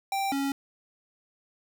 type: tone pair in turn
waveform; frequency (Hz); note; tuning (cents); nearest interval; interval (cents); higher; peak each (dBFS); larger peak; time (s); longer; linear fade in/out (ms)
square; 784 / 276.4; G5 / C#4; 0 / -5; octave + tritone; 1805; first; -27; neither; 0.12-0.32 / 0.32-0.52; neither; 2
effects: none